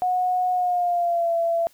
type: tone with pitch glide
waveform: sine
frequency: 730 to 673.3 Hz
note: F#5 to E5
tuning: -24 to +36 cents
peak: -19 dBFS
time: 0.02-1.67 s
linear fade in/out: 0 ms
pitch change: -140 cents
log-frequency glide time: 0.52-1.33 s
effects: white hiss -57 dBFS RMS until 1.73 s